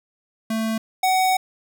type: tone pair in turn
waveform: square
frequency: 222.3 / 749.3 Hz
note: A3 / F#5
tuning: +18 / +22 cents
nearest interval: octave + major sixth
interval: 2104 cents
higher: second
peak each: -22 / -17 dBFS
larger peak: second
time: 0.5-0.78 / 1.03-1.37 s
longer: second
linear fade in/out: 5 ms
effects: none